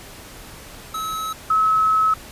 square / sine tone pair in turn, 1290 / 1290 Hz, E6 / E6, -38 / -38 cents, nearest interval unison, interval 0 cents, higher neither, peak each -25 / -14 dBFS, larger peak second, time 0.94-1.33 / 1.5-2.14 s, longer second, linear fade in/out 5 ms, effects pink hiss -40 dBFS RMS until 2.31 s + resampled to 32000 Hz

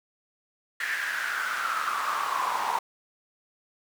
brown noise with high-pass filter sweep, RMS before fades -29 dBFS, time 0.8-2.79 s, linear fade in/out 5 ms, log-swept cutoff 1800 to 930 Hz, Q 6.5, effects none

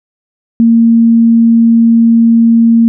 sine tone, 230 Hz, A#3, 23 cents flat, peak -3 dBFS, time 0.6-2.88 s, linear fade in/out 0 ms, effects none

